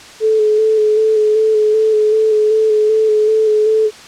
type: tone with vibrato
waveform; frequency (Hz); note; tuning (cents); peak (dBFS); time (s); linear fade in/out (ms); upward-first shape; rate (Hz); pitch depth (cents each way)
sine; 432; A4; -32; -9; 0.2-3.91; 50; square; 2.6; 21
effects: white hiss -36 dBFS RMS until 4.07 s + low-pass 6000 Hz 12 dB/octave